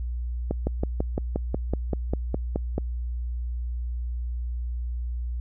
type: slowing click train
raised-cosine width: 2 ms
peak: -12 dBFS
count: 13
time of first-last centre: 0.51-2.781 s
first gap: 160 ms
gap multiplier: 1.03
effects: added 60 Hz sine -27 dBFS peak until 5.4 s